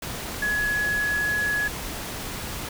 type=tone in noise; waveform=sine; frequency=1686 Hz; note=G#6; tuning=26 cents sharp; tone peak=-22 dBFS; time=0.42-1.68 s; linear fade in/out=5 ms; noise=pink; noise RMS=-33 dBFS; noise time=0.02-2.69 s; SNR=+8 dB; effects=none